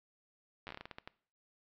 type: slowing click train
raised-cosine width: 0.3 ms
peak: -28 dBFS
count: 12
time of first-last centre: 0.67-1.075 s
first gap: 9 ms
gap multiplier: 1.26
effects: noise-tail reverb RT60 0.5 s tail -21 dB re dry + low-pass 5000 Hz 12 dB/octave

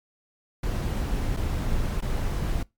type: noise with dropouts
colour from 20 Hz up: brown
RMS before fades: -26 dBFS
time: 0.63-2.63 s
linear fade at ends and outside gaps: 5 ms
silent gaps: 1.366-1.37 / 2.008-2.022 s
effects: noise-tail reverb RT60 0.2 s tail -23 dB re dry + MP3 96 kbps

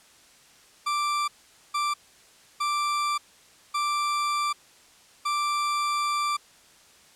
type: tone bursts at uneven times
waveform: 40% pulse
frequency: 1174.7 Hz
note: D6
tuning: in tune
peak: -23 dBFS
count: 5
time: 0.86-1.28 / 1.74-1.94 / 2.6-3.18 / 3.74-4.53 / 5.25-6.37 s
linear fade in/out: 10 ms
effects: white hiss -55 dBFS RMS until 7.15 s + low-pass 9000 Hz 12 dB/octave

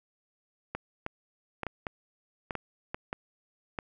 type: clicks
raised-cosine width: 0.5 ms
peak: -18 dBFS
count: 10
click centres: 0.75 / 1.064 / 1.633 / 1.667 / 1.868 / 2.508 / 2.553 / 2.945 / 3.129 / 3.788 s
effects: none

